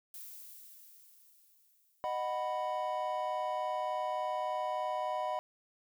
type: noise with exponential decay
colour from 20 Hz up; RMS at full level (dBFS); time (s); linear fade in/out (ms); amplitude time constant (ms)
violet; -46; 0.14-2.95; 2; 610
type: chord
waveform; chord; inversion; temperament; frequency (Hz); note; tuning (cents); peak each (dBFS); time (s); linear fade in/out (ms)
triangle; B major; first; just; 617.4 / 740.8 / 987.8; D#5 / F#5 / B5; -14 / +2 / 0; -35; 2.04-5.39; 0
effects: none